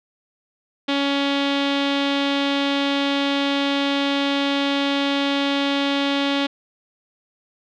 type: tone with low-pass filter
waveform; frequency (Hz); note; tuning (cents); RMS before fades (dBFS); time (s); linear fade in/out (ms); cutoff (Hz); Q
sawtooth; 280; C#4; +18; -21; 0.88-6.47; 10; 3500; 3.6
effects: none